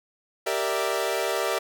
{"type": "chord", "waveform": "sawtooth", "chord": "E half-diminished seventh", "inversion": "first", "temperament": "equal", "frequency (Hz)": [392, 466.2, 587.3, 659.3], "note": ["G4", "Bb4", "D5", "E5"], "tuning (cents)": [0, 0, 0, 0], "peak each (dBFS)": -26, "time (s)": [0.46, 1.59], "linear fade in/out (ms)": 10, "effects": []}